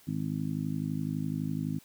harmonic tone, 51.91 Hz, G#1, in tune, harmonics 2 / 3 / 4 / 5 / 6, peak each -41 / -33 / -37 / -35 / -42 dBFS, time 0.07-1.79 s, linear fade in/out 10 ms, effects white hiss -59 dBFS RMS until 1.84 s

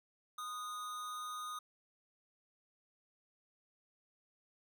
square tone with amplitude modulation, 1238 Hz, D#6, 9 cents flat, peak -40 dBFS, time 0.38-1.59 s, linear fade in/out 5 ms, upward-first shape sine, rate 223 Hz, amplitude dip 40%, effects none

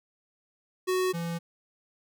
square tone pair in turn, 370 / 168.96 Hz, F#4 / E3, 0 / +43 cents, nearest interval octave + major second, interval 1357 cents, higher first, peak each -25 / -31 dBFS, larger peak first, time 0.87-1.13 / 1.13-1.39 s, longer neither, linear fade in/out 20 ms, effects none

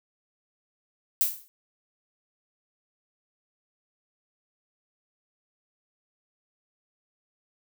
violet noise with exponential decay, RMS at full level -20 dBFS, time 1.21-1.48 s, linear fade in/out 0 ms, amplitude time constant 57 ms, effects none

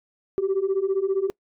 sine beating tone pair, 378 / 393 Hz, F#4 / G4, +37 / +4 cents, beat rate 15 Hz, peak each -23 / -22 dBFS, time 0.38-1.3 s, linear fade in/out 0 ms, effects noise-tail reverb RT60 0.1 s tail -25 dB re dry + tanh soft clip ceiling -16 dBFS

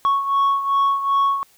sine beating tone pair, 1107 / 1109.6 Hz, C#6 / C#6, -3 / +1 cents, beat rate 2.6 Hz, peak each -15 / -20 dBFS, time 0.05-1.43 s, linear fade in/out 0 ms, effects tanh soft clip ceiling -13 dBFS + white hiss -55 dBFS RMS until 1.57 s

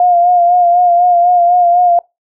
sine tone with vibrato, 705 Hz, F5, 16 cents sharp, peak -6 dBFS, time 0-1.99 s, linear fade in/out 2 ms, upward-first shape sine, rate 4 Hz, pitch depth 37 cents each way, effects noise-tail reverb RT60 0.2 s tail -23 dB re dry

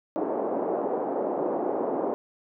pink band-pass noise, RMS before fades -28 dBFS, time 0.16-2.14 s, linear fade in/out 0 ms, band 300 to 790 Hz, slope 24 dB/octave, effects none

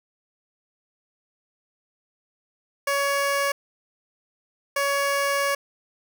15% pulse tone bursts at uneven times, 561 Hz, C#5, 21 cents sharp, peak -15 dBFS, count 2, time 2.87-3.52 / 4.76-5.55 s, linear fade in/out 5 ms, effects none

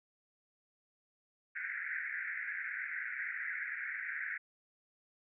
pink band-pass noise, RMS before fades -40 dBFS, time 1.55-4.38 s, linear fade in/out 10 ms, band 1500 to 2200 Hz, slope 96 dB/octave, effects none

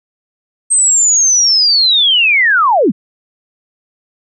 sine linear sweep, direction down, 8372 to 150 Hz, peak -7 dBFS, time 0.7-2.92 s, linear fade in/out 20 ms, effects none

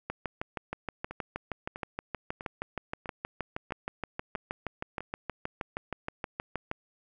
two click trains, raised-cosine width 0.5 ms, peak -24 / -18 dBFS, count 7 / 43, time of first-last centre 1.11-5.006 / 0.1-6.714 s, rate 1.54 / 6.35 Hz, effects none

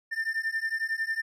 triangle beating tone pair, 1789 / 1800 Hz, A6 / A6, +28 / +39 cents, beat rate 11 Hz, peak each -29 dBFS, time 0.11-1.22 s, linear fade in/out 20 ms, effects none

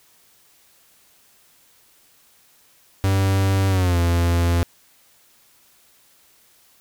45% pulse tone with pitch glide, 96.8 to 85.74 Hz, G2 to F2, -21 to -31 cents, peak -16 dBFS, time 3.04-4.63 s, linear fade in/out 0 ms, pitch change -210 cents, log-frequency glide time 3.69-3.98 s, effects white hiss -56 dBFS RMS until 6.8 s

